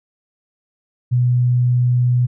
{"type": "tone", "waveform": "sine", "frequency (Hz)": 123.47, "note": "B2", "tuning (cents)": 0, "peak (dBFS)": -12, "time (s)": [1.11, 2.27], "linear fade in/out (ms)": 20, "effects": []}